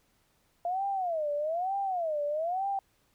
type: tone with vibrato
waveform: sine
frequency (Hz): 680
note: F5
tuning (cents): -46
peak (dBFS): -28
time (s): 0.65-2.79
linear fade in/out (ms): 2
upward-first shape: sine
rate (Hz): 1.1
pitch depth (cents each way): 270
effects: pink hiss -70 dBFS RMS until 3.14 s